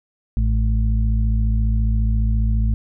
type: harmonic tone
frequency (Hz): 54.6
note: A1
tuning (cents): -13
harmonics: 1 / 2 / 4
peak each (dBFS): -16 / -22 / -28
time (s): 0.37-2.74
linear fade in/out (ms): 0
effects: none